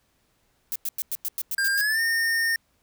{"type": "noise bursts", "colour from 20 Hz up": "violet", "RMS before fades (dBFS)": -28, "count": 9, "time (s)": [0.72, 1.812], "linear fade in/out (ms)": 0, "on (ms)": 36, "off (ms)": 96}
{"type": "tone with pitch glide", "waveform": "square", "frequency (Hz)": [1600, 1827.3], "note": ["G6", "A#6"], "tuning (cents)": [35, -35], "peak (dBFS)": -22, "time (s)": [1.58, 2.56], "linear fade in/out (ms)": 2, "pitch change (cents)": 230, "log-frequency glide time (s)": [1.74, 2.01]}
{"effects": ["pink hiss -68 dBFS RMS until 2.82 s"]}